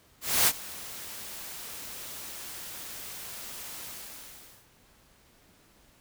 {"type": "noise with ADSR envelope", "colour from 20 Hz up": "white", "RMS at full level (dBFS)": -21, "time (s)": [0.21, 4.69], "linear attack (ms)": 260, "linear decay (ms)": 51, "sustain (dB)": -20, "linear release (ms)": 840, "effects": ["pink hiss -61 dBFS RMS until 6 s"]}